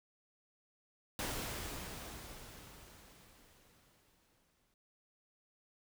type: noise with exponential decay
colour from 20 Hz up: pink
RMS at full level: -38 dBFS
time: 1.19-4.74 s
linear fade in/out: 1 ms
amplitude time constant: 770 ms
effects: none